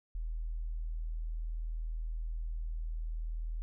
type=tone; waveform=sine; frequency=40.27 Hz; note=E1; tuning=40 cents flat; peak=-34 dBFS; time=0.15-3.62 s; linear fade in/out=0 ms; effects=none